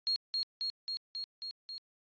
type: tone with echo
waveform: sine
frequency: 4272 Hz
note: C8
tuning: 35 cents sharp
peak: -28 dBFS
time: 0.07-0.16 s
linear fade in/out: 0 ms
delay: 270 ms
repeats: 6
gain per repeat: -2 dB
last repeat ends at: 1.78 s
effects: resampled to 11025 Hz

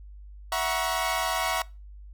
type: chord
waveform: sawtooth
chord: F# dominant seventh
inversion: third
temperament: equal with one note detuned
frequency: 659.3 / 740 / 953.6 / 1108.7 Hz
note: E5 / F#5 / A#5 / C#6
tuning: 0 / 0 / +39 / 0 cents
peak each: -27 dBFS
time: 0.52-1.62 s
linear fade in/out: 2 ms
effects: noise-tail reverb RT60 0.3 s tail -23 dB re dry + added 50 Hz sine -42 dBFS peak until 2.13 s

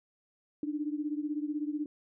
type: beating tone pair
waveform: sine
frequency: 293.7 / 309.7 Hz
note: D4 / D#4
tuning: 0 / -8 cents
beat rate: 16 Hz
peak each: -33 / -36 dBFS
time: 0.63-1.86 s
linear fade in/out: 2 ms
effects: none

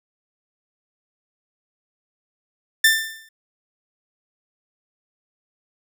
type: tone with exponential decay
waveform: sawtooth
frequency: 1783 Hz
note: A6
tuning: 22 cents sharp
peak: -6 dBFS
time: 2.84-3.29 s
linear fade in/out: 5 ms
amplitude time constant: 96 ms
effects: none

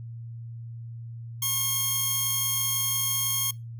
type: tone pair together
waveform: 5% pulse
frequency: 1085 / 3229 Hz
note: C#6 / G#7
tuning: -37 / -49 cents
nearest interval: octave + perfect fifth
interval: 1888 cents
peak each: -21 / -17 dBFS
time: 1.42-3.51 s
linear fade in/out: 5 ms
effects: noise-tail reverb RT60 0.2 s tail -20 dB re dry + added 116 Hz sine -36 dBFS peak until 3.79 s

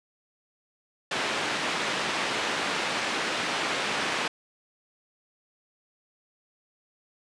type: band-pass noise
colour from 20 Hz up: white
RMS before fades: -29 dBFS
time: 1.11-4.28 s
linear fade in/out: 5 ms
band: 190 to 2800 Hz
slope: 12 dB/octave
effects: resampled to 22050 Hz

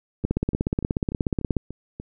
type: two click trains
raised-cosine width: 3 ms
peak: -9 / -21 dBFS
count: 23 / 7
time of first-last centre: 0.25-1.567 / 0.24-2 s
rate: 16.7 / 3.41 Hz
effects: none

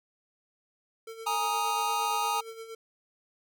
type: tone with tremolo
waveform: square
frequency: 450.7 Hz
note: A4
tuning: 42 cents sharp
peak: -39 dBFS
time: 1.07-2.75 s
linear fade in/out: 5 ms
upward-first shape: sine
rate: 8.6 Hz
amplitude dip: 60%
type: chord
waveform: square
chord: Ab suspended second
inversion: none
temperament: just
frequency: 830.6 / 934.4 / 1245.9 Hz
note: Ab5 / Bb5 / Eb6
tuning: 0 / +4 / +2 cents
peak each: -32 / -32 / -32 dBFS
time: 1.26-2.41 s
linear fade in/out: 10 ms
effects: none

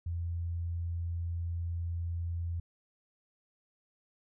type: tone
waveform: sine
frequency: 85.1 Hz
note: F2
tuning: 44 cents flat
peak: -32 dBFS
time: 0.06-2.6 s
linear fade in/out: 5 ms
effects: none

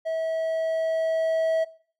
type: tone with level ramp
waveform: triangle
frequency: 647 Hz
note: E5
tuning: 32 cents flat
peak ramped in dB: -23 to -18 dBFS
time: 0.05-1.65 s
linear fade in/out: 20 ms
effects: noise-tail reverb RT60 0.5 s tail -21 dB re dry

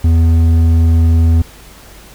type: tone with hard clipping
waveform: sine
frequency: 82.41 Hz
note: E2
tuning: in tune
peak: -8 dBFS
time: 0.04-1.42 s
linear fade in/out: 5 ms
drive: 6 dB
effects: added 50 Hz sine -40 dBFS peak until 2.14 s + pink hiss -39 dBFS RMS until 2.14 s

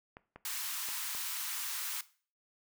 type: clicks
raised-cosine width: 0.5 ms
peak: -32 dBFS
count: 4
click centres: 0.169 / 0.36 / 0.887 / 1.15 s
type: high-pass noise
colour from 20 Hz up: white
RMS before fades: -38 dBFS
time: 0.45-2.01 s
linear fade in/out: 2 ms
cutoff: 900 Hz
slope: 48 dB/octave
effects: noise-tail reverb RT60 0.4 s tail -17 dB re dry

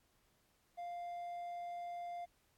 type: tone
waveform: triangle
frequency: 698.5 Hz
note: F5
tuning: in tune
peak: -40 dBFS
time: 0.77-2.26 s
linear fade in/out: 20 ms
effects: pink hiss -75 dBFS RMS until 2.57 s + AAC 64 kbps

